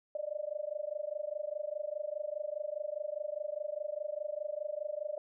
sine tone with amplitude modulation, 599 Hz, D5, 34 cents sharp, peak -31 dBFS, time 0.15-5.18 s, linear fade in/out 2 ms, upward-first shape sine, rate 24.9 Hz, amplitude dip 95%, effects none

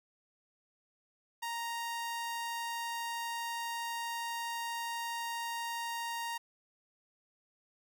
sawtooth tone, 932.3 Hz, A#5, in tune, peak -32 dBFS, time 1.42-6.38 s, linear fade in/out 10 ms, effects none

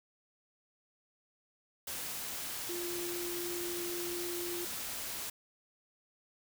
sine tone in noise, 349.2 Hz, F4, in tune, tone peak -38 dBFS, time 2.69-4.65 s, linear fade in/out 5 ms, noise white, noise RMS -40 dBFS, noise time 1.87-5.3 s, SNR -1 dB, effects none

